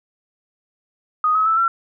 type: tone with pitch steps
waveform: sine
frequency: 1244.5 / 1280.2 / 1317 / 1354.8 Hz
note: D#6 / D#6 / E6 / E6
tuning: 0 / +49 / -2 / +47 cents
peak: -14 dBFS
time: 1.24-1.68 s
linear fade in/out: 2 ms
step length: 110 ms
effects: none

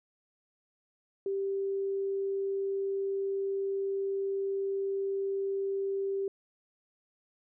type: tone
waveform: sine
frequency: 392 Hz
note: G4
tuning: in tune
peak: -29 dBFS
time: 1.26-6.28 s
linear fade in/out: 2 ms
effects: none

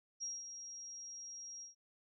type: tone with ADSR envelope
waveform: sine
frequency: 5630 Hz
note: F8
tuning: 13 cents sharp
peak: -38 dBFS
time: 0.2-1.75 s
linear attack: 29 ms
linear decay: 200 ms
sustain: -8 dB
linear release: 130 ms
effects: none

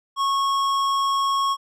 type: tone with tanh clipping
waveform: triangle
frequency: 1098 Hz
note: C#6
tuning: 17 cents flat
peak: -21 dBFS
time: 0.16-1.57 s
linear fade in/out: 50 ms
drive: 18 dB
effects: none

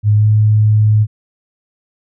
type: tone with pitch glide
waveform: sine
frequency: 105.1 to 107.06 Hz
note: G#2 to A2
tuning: +21 to -47 cents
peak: -7 dBFS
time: 0.03-1.07 s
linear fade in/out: 50 ms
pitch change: +32 cents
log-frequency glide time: 0.14-0.27 s
effects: none

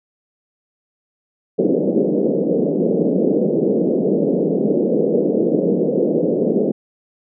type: band-pass noise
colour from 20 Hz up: white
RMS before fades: -17 dBFS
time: 1.58-6.72 s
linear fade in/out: 10 ms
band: 170 to 520 Hz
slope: 48 dB/octave
effects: none

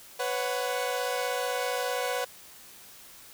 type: chord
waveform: sawtooth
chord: B suspended second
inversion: none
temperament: equal with one note detuned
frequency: 498.8 / 554.4 / 740 Hz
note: B4 / C#5 / F#5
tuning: +17 / 0 / 0 cents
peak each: -27 / -30 / -30 dBFS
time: 0.19-2.25 s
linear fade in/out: 10 ms
effects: white hiss -50 dBFS RMS until 3.33 s

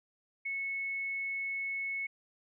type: tone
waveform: sine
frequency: 2200 Hz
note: C#7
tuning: 14 cents flat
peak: -33 dBFS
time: 0.45-2.07 s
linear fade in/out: 10 ms
effects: none

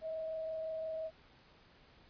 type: tone with frequency modulation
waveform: sine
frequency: 639 Hz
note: D#5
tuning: 46 cents sharp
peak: -37 dBFS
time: 0.01-1.11 s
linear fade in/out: 50 ms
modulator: 25.7 Hz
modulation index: 0.27
effects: pink hiss -63 dBFS RMS until 2.09 s + resampled to 11025 Hz

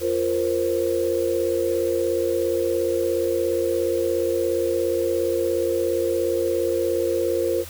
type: chord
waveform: sine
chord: F suspended fourth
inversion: none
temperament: equal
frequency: 349.2 / 466.2 / 523.3 Hz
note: F4 / Bb4 / C5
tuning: 0 / 0 / 0 cents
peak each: -24 dBFS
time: 0-7.65 s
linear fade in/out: 50 ms
effects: added 85 Hz sine -39 dBFS peak until 7.69 s + white hiss -40 dBFS RMS until 7.69 s

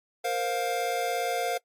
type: chord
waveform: square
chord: Bb suspended second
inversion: none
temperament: equal with one note detuned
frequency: 466.2 / 523.3 / 705.3 Hz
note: Bb4 / C5 / F5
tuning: 0 / 0 / +17 cents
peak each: -33 / -34 / -30 dBFS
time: 0.24-1.58 s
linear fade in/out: 10 ms
effects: noise-tail reverb RT60 0.1 s tail -22 dB re dry + AAC 64 kbps

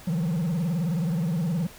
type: tone with vibrato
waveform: triangle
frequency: 167.2 Hz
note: E3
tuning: 25 cents sharp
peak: -21 dBFS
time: 0.07-1.67 s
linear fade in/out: 5 ms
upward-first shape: sine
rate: 19 Hz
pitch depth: 190 cents each way
effects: pink hiss -47 dBFS RMS until 1.78 s

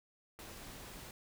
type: noise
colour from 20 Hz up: pink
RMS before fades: -50 dBFS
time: 0.39-1.11 s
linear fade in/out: 2 ms
type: click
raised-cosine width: 0.5 ms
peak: -38 dBFS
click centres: 0.39 s
effects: none

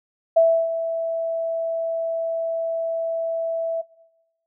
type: tone with ADSR envelope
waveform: sine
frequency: 659.3 Hz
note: E5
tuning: in tune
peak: -10 dBFS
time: 0.36-3.82 s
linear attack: 12 ms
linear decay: 310 ms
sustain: -11 dB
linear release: 15 ms
effects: noise-tail reverb RT60 1.0 s tail -23 dB re dry

